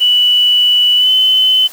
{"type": "tone with pitch glide", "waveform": "sine", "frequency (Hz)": [2960, 3038], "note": ["F#7", "F#7"], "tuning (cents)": [0, 45], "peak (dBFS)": -7, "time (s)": [0, 1.68], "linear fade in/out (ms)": 20, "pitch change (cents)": 45, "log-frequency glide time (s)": [0.97, 1.1], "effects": ["white hiss -35 dBFS RMS until 1.72 s", "high-pass 300 Hz 12 dB/octave"]}